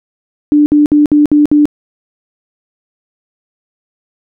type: tone bursts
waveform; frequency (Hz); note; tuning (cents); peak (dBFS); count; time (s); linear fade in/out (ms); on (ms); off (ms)
sine; 295.7; D4; +12; -4; 6; 0.52-1.655; 0; 140; 59
effects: none